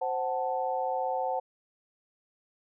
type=chord; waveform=sine; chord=F# diminished; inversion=second; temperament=equal with one note detuned; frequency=523.3 / 745.1 / 880 Hz; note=C5 / F#5 / A5; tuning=0 / +12 / 0 cents; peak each=-32 / -31 / -33 dBFS; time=0.01-1.4 s; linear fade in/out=10 ms; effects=none